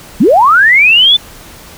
sine linear sweep, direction up, 165 to 3554 Hz, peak -3 dBFS, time 0.2-1.17 s, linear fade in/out 10 ms, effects pink hiss -34 dBFS RMS until 1.77 s

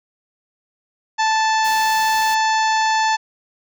harmonic tone, 878 Hz, A5, 4 cents flat, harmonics 1 / 2 / 3 / 4 / 5 / 6 / 7 / 8, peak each -16 / -22 / -29 / -31 / -29 / -33 / -33 / -35 dBFS, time 1.18-3.17 s, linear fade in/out 20 ms
white noise, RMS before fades -33 dBFS, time 1.64-2.35 s, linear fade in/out 10 ms
effects none

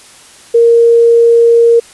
sine tone, 466.2 Hz, A#4, in tune, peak -3 dBFS, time 0.54-1.8 s, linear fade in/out 10 ms, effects white hiss -38 dBFS RMS until 1.93 s + resampled to 24000 Hz

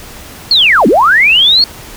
sine linear two-way sweep, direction down then up, 4435 to 181.5 to 4435 Hz, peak -4 dBFS, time 0.51-1.64 s, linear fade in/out 2 ms, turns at 0.87 s, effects pink hiss -31 dBFS RMS until 1.96 s

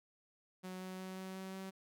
sawtooth tone with pitch steps, 185 / 186.18 / 187.37 / 188.56 / 189.76 / 190.97 Hz, F#3 / F#3 / F#3 / F#3 / F#3 / G3, 0 / +11 / +22 / +33 / +44 / -45 cents, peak -40 dBFS, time 0.63-1.71 s, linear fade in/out 20 ms, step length 180 ms, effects none

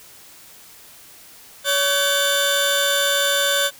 sawtooth tone cluster, 564 / 1526 / 3547 Hz, C#5 / G6 / A7, +30 / -47 / +13 cents, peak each -18 dBFS, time 1.64-3.71 s, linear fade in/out 50 ms, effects white hiss -45 dBFS RMS until 3.79 s

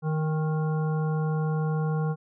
harmonic tone with a mistuned harmonic, 155.56 Hz, D#3, in tune, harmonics 1 / 3 / 5 / 7 / 9, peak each -24 / -34 / -38 / -41 / -43 dBFS, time 0.02-2.16 s, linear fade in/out 50 ms, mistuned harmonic 5, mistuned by +23 cents, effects none

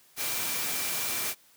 sine tone in noise, 2349 Hz, D7, in tune, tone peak -41 dBFS, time 0.16-1.35 s, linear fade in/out 50 ms, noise white, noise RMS -31 dBFS, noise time 0.16-1.35 s, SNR -13 dB, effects white hiss -60 dBFS RMS until 1.56 s + high-pass 100 Hz 12 dB/octave

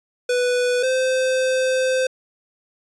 square tone pair in turn, 493.9 / 517.4 Hz, B4 / C5, 0 / -19 cents, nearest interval minor second, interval 81 cents, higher second, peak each -18 dBFS, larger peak neither, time 0.29-0.83 / 0.83-2.07 s, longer second, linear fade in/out 5 ms, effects resampled to 22050 Hz

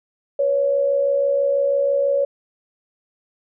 sine tone pair together, 493.9 / 560 Hz, B4 / C#5, 0 / +18 cents, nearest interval major second, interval 218 cents, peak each -25 / -16 dBFS, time 0.39-2.25 s, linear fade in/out 5 ms, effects none

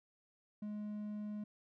triangle tone, 209.7 Hz, G#3, 17 cents sharp, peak -38 dBFS, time 0.62-1.44 s, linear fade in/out 5 ms, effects none

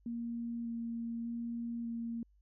sine tone with vibrato, 233.1 Hz, A#3, in tune, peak -36 dBFS, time 0.06-2.23 s, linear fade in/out 2 ms, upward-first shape square, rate 0.84 Hz, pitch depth 9 cents each way, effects added 50 Hz sine -64 dBFS peak until 2.41 s

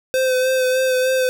square tone with vibrato, 515 Hz, C5, 28 cents flat, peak -16 dBFS, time 0.14-1.29 s, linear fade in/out 0 ms, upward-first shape sine, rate 3.3 Hz, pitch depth 24 cents each way, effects none

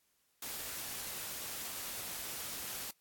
white noise, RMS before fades -42 dBFS, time 0.42-2.91 s, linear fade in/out 5 ms, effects white hiss -75 dBFS RMS until 3 s + AAC 64 kbps

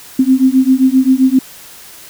sine beating tone pair, 257.8 / 265.4 Hz, C4 / C4, -26 / +25 cents, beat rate 7.6 Hz, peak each -10 dBFS, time 0.19-1.39 s, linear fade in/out 5 ms, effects white hiss -36 dBFS RMS until 2.09 s

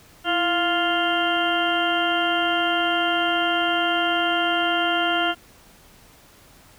harmonic tone with a mistuned harmonic, 349.2 Hz, F4, in tune, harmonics 1 / 2 / 3 / 4 / 5 / 6 / 8 / 9, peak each -27 / -24 / -33 / -24 / -34 / -35 / -28 / -28 dBFS, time 0.24-5.35 s, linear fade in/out 50 ms, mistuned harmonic 1, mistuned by -78 cents, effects pink hiss -51 dBFS RMS until 6.78 s

